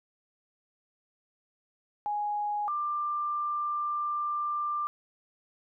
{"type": "tone pair in turn", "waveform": "sine", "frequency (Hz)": [830.6, 1187.3], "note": ["G#5", "D6"], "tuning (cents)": [0, 19], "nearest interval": "tritone", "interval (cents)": 619, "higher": "second", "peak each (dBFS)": -28, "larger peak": "neither", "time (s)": [[2.06, 2.68], [2.68, 4.87]], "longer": "second", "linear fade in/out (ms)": 0, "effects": []}